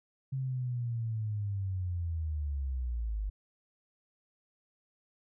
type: linear sweep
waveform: sine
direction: down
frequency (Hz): 134.6 to 48.79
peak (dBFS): -31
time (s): 0.32-3.3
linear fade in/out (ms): 10
effects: none